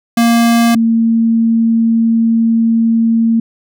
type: tone pair in turn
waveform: square / sine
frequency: 233.1 / 227.8 Hz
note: A#3 / A#3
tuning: 0 / -40 cents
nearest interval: unison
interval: 40 cents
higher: first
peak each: -8 dBFS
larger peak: neither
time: 0.17-0.75 / 0.75-3.4 s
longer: second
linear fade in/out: 5 ms
effects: none